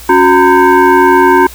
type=tone with frequency modulation; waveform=sine; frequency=277.2 Hz; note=C#4; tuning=in tune; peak=-3 dBFS; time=0.09-1.47 s; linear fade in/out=5 ms; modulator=642 Hz; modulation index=1.8; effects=added 60 Hz sine -32 dBFS peak until 1.54 s + white hiss -32 dBFS RMS until 1.54 s